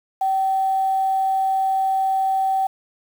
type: tone with quantisation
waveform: sine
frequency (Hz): 769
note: G5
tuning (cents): -33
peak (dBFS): -17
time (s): 0.21-2.67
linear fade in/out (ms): 5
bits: 7
effects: none